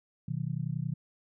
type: chord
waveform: sine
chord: B major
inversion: none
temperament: just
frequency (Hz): 123.47 / 154.34 / 185.21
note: B2 / D#3 / F#3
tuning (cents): 0 / -14 / +2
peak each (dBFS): -35 / -33 / -39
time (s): 0.28-0.94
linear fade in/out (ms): 5
effects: none